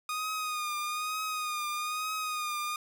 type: tone with vibrato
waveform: sawtooth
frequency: 1234 Hz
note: D#6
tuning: 15 cents flat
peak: -28 dBFS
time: 0.09-2.76 s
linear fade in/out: 2 ms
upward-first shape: triangle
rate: 1.1 Hz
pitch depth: 52 cents each way
effects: none